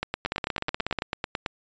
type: two click trains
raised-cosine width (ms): 0.3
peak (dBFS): -11 / -11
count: 13 / 14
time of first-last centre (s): 0.26-0.987 / 0.03-1.462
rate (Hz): 16.5 / 9.08
effects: resampled to 16000 Hz